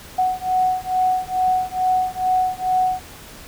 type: beating tone pair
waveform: sine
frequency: 740 / 742.3 Hz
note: F#5 / F#5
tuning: 0 / +5 cents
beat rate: 2.3 Hz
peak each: -20 dBFS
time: 0.18-3 s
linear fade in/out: 10 ms
effects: pink hiss -40 dBFS RMS until 3.47 s